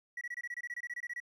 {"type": "tone bursts", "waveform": "triangle", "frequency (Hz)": 1932, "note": "B6", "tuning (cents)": -39, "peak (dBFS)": -34, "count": 16, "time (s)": [0.17, 1.202], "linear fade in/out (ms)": 5, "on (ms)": 42, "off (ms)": 24, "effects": ["tanh soft clip ceiling -32 dBFS"]}